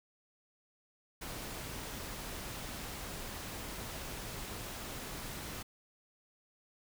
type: noise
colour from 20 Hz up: pink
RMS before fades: -43 dBFS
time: 1.21-5.63 s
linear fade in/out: 10 ms
effects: none